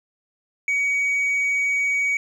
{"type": "tone", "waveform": "sine", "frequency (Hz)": 2257, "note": "C#7", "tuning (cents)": 31, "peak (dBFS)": -16, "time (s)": [0.68, 2.17], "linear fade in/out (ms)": 2, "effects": ["tanh soft clip ceiling -18 dBFS", "9-bit"]}